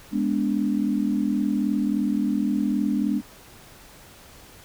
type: chord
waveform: sine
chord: G# diminished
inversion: none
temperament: equal with one note detuned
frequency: 207.7 / 246.9 / 290.5 Hz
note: G#3 / B3 / D4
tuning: 0 / 0 / -19 cents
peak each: -24 / -26 / -25 dBFS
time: 0.11-3.22 s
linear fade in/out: 50 ms
effects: pink hiss -48 dBFS RMS until 4.64 s